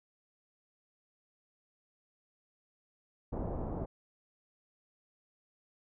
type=low-pass noise; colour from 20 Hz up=pink; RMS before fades=-37 dBFS; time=3.32-3.86 s; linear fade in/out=10 ms; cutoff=830 Hz; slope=24 dB/octave; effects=none